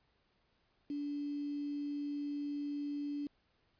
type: tone with quantisation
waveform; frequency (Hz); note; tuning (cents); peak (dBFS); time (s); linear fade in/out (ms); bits
sine; 289.1; D4; -27; -36; 0.9-3.27; 2; 9
effects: pink hiss -75 dBFS RMS until 3.79 s + resampled to 11025 Hz